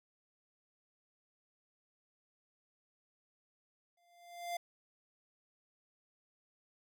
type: tone with exponential growth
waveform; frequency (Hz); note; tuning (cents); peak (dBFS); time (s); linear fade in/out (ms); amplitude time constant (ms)
square; 695; F5; -9; -35; 3.97-4.57; 5; 130
effects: none